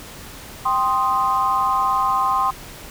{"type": "chord", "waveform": "sine", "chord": "C minor", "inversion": "second", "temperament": "equal", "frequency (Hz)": [784, 1046.5, 1244.5], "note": ["G5", "C6", "Eb6"], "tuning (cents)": [0, 0, 0], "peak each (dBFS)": [-23, -18, -23], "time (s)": [0.65, 2.51], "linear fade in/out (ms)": 10, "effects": ["pink hiss -38 dBFS RMS until 2.9 s"]}